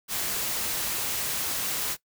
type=noise with amplitude modulation; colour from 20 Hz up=white; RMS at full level=-28 dBFS; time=0.08-1.97 s; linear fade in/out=50 ms; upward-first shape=sine; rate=215 Hz; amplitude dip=30%; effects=noise-tail reverb RT60 0.1 s tail -19 dB re dry